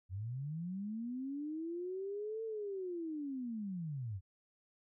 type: linear two-way sweep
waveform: sine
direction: up then down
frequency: 87.31 to 451.6 to 87.31 Hz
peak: -38 dBFS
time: 0.09-4.21 s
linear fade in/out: 50 ms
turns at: 2.44 s
effects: none